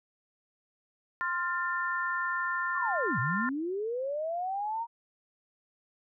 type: chord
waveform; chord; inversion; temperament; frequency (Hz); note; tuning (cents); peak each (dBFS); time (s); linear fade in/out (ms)
sine; F major; second; equal with one note detuned; 1046.5 / 1396.9 / 1786.6; C6 / F6 / A6; 0 / 0 / +26; -33; 1.21-3.49; 0
type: linear two-way sweep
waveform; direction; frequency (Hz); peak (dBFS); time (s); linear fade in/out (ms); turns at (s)
sine; down then up; 1200 to 110.4 to 945; -30; 2.74-4.87; 50; 3.19
effects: none